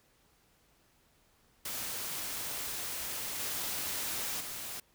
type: noise with level steps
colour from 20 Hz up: white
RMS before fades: -38 / -36 / -41 dBFS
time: 1.65-4.8 s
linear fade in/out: 5 ms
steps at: 3.39 / 4.4 s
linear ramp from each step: 10 ms
effects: pink hiss -68 dBFS RMS until 4.94 s